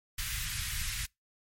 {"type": "band-stop noise", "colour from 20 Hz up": "pink", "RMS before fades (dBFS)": -35, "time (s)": [0.18, 1.06], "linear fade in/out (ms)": 5, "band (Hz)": [120, 1600], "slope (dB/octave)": 24, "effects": ["noise-tail reverb RT60 0.2 s tail -26 dB re dry", "MP3 64 kbps"]}